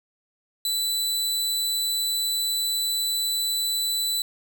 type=tone; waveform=sawtooth; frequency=3984 Hz; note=B7; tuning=14 cents sharp; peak=-20 dBFS; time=0.65-4.22 s; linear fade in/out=2 ms; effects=none